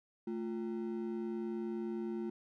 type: ring-modulated tone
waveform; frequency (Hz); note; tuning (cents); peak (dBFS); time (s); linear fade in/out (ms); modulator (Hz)
triangle; 285.1; C#4; +49; -31; 0.27-2.3; 5; 64.9
effects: none